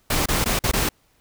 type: noise with dropouts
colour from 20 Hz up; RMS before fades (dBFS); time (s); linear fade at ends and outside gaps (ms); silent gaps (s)
pink; -21; 0.1-0.89; 5; 0.259-0.285 / 0.443-0.458 / 0.591-0.638 / 0.715-0.734
effects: pink hiss -62 dBFS RMS until 1.2 s